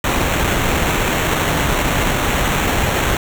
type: noise with sample-and-hold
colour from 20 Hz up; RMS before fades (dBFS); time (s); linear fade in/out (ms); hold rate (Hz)
pink; -17; 0.04-3.17; 2; 4900
effects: none